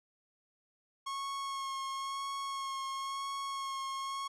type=tone with vibrato; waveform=45% pulse; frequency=1091 Hz; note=C#6; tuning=28 cents flat; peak=-36 dBFS; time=1.06-4.28 s; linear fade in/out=10 ms; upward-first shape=sine; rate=0.98 Hz; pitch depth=17 cents each way; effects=low-pass 9000 Hz 12 dB/octave